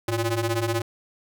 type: ring-modulated tone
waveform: sawtooth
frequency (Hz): 230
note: A#3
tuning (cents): -23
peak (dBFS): -16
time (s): 0.08-0.82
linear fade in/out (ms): 5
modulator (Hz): 123
effects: none